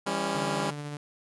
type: chord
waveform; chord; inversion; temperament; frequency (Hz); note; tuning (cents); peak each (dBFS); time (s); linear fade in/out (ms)
10% pulse; C# diminished; first; just; 166.31 / 199.57 / 277.2; E3 / G3 / C#4; +16 / +31 / 0; -27 / -22 / -25; 0.06-0.71; 10
type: tone with tremolo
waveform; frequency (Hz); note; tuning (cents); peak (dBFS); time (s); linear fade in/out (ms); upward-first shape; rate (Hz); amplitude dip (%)
sawtooth; 146.5; D3; -4; -30; 0.35-0.97; 2; sine; 14; 25
effects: resampled to 24000 Hz

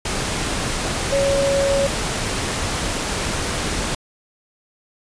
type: tone in noise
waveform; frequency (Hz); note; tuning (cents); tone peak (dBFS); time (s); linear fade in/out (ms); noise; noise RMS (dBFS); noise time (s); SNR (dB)
sine; 554.4; C#5; 0; -16; 1.12-1.87; 5; pink; -23; 0.05-3.95; +4
effects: resampled to 22050 Hz

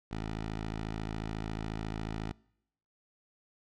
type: tone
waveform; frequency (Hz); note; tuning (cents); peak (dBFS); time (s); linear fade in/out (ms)
10% pulse; 54.1; A1; -29; -27; 0.11-2.32; 5
effects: noise-tail reverb RT60 0.8 s tail -25 dB re dry + low-pass 5000 Hz 12 dB/octave

